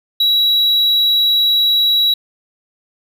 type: tone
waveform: triangle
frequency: 3890 Hz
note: B7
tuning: 27 cents flat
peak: -9 dBFS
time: 0.2-2.14 s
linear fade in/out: 5 ms
effects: none

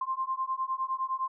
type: beating tone pair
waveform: sine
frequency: 1046.5 / 1056.3 Hz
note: C6 / C6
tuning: 0 / +16 cents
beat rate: 9.8 Hz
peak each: -32 / -32 dBFS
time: 0.01-1.28 s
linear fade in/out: 5 ms
effects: none

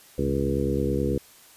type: harmonic tone with a mistuned harmonic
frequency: 69.3 Hz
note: C#2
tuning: in tune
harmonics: 1 / 2 / 3 / 4 / 5 / 6 / 7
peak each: -30 / -30 / -30 / -30 / -30 / -30 / -30 dBFS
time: 0.18-1.18 s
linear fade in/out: 5 ms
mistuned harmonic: 2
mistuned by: -62 cents
effects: white hiss -52 dBFS RMS until 1.56 s + resampled to 32000 Hz

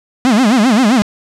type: tone with vibrato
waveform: 45% pulse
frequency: 233.6 Hz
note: A#3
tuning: 4 cents sharp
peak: -8 dBFS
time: 0.25-1.02 s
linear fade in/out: 0 ms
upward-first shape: sine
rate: 7.6 Hz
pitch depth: 240 cents each way
effects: low-pass 8000 Hz 12 dB/octave + 8-bit

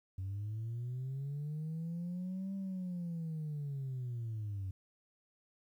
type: linear two-way sweep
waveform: sine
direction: up then down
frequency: 92.9 to 196 to 92.9 Hz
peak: -35 dBFS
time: 0.18-4.71 s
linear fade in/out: 5 ms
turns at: 2.55 s
effects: tanh soft clip ceiling -35 dBFS + 12-bit

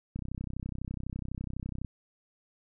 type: click train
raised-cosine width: 5 ms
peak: -24 dBFS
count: 55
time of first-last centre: 0.16-1.847 s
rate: 32 Hz
effects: none

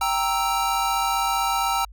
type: chord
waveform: square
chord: E diminished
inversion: first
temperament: equal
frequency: 784 / 932.3 / 1318.5 Hz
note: G5 / Bb5 / E6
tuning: 0 / 0 / 0 cents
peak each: -26 dBFS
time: 0.01-1.85 s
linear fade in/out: 5 ms
effects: added 50 Hz sine -41 dBFS peak until 1.92 s

